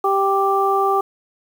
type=harmonic tone; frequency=392 Hz; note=G4; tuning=in tune; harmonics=1 / 2 / 3; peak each=-19 / -19 / -19 dBFS; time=0.04-1.01 s; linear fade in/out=5 ms; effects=7-bit